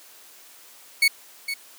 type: tone with echo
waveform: 30% pulse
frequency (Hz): 2217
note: C#7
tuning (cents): 0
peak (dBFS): -12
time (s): 1.02-1.08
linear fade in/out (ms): 5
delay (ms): 460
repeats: 1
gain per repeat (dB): -11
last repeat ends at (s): 1.54
effects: white hiss -49 dBFS RMS until 1.78 s + high-pass 300 Hz 12 dB/octave